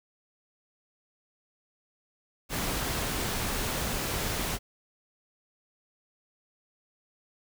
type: noise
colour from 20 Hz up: pink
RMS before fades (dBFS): -31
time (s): 2.49-4.59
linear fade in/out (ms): 50
effects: none